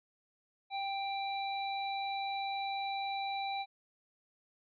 harmonic tone, 787 Hz, G5, 7 cents sharp, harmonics 1 / 3 / 5, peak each -35 / -43 / -43 dBFS, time 0.7-3.66 s, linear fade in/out 50 ms, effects none

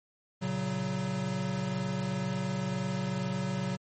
square chord, F# major, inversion first, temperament equal with one note detuned, 116.54 / 138.59 / 186.61 Hz, A#2 / C#3 / F#3, 0 / 0 / +15 cents, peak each -39 / -36 / -33 dBFS, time 0.41-3.77 s, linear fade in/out 20 ms, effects MP3 32 kbps

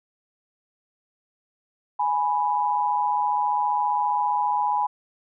sine tone pair together, 832.9 / 987.8 Hz, G#5 / B5, +5 / 0 cents, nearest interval minor third, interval 295 cents, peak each -23 dBFS, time 1.99-4.87 s, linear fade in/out 10 ms, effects none

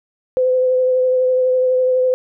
sine tone with vibrato, 510 Hz, C5, 44 cents flat, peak -12 dBFS, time 0.37-2.14 s, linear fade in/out 0 ms, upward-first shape triangle, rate 12 Hz, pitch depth 19 cents each way, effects none

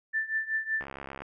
sine tone with tremolo, 1769 Hz, A6, 9 cents sharp, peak -24 dBFS, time 0.13-0.85 s, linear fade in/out 20 ms, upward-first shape triangle, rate 5.3 Hz, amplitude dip 90%
click train, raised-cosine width 0.5 ms, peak -24 dBFS, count 29, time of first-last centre 0.81-1.22 s, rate 68.3 Hz
effects none

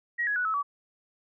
sine tone with pitch steps, 1900 / 1673.3 / 1473.6 / 1297.7 / 1142.9 Hz, A#6 / G#6 / F#6 / E6 / D6, +33 / +13 / -7 / -28 / -47 cents, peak -25 dBFS, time 0.18-0.63 s, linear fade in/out 20 ms, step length 90 ms, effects none

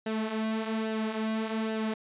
sawtooth tone with flanger, 220 Hz, A3, in tune, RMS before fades -31 dBFS, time 0.06-1.94 s, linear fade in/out 5 ms, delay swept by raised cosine 0.86 to 6.86 ms, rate 1.2 Hz, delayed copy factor -0.55, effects resampled to 8000 Hz

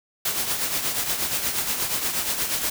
white noise with tremolo, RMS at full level -23 dBFS, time 0.25-2.7 s, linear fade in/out 5 ms, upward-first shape triangle, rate 8.4 Hz, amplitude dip 60%, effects none

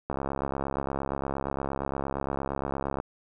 click train, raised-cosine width 1 ms, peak -16 dBFS, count 200, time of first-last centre 0.1-3.001 s, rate 68.6 Hz, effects none

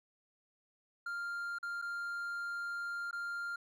triangle tone with dropouts, 1396.9 Hz, F6, in tune, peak -35 dBFS, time 1.06-3.56 s, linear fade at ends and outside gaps 5 ms, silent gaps 1.586-1.628 / 1.817-1.822 / 3.111-3.128 s, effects none

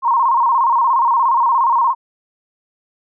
sine tone with vibrato, 999 Hz, B5, 20 cents sharp, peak -11 dBFS, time 0.02-1.95 s, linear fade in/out 50 ms, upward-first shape square, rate 17 Hz, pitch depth 110 cents each way, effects none

